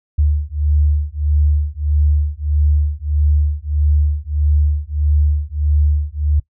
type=beating tone pair; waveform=sine; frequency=73.42 / 75.02 Hz; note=D2 / D2; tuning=0 / +37 cents; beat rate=1.6 Hz; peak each=-16 dBFS; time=0.18-6.4 s; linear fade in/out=10 ms; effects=noise-tail reverb RT60 0.1 s tail -20 dB re dry